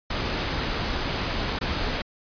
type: noise with dropouts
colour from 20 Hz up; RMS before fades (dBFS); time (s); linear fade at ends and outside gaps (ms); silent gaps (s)
pink; -27; 0.1-2.02; 5; 1.589-1.611
effects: resampled to 11025 Hz